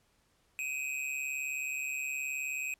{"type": "tone with amplitude modulation", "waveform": "square", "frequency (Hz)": 2520, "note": "D#7", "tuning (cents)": 21, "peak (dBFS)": -31, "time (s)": [0.59, 2.74], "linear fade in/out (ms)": 0, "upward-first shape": "sine", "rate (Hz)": 139, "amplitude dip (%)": 75, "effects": ["pink hiss -71 dBFS RMS until 2.79 s", "low-pass 12000 Hz 12 dB/octave"]}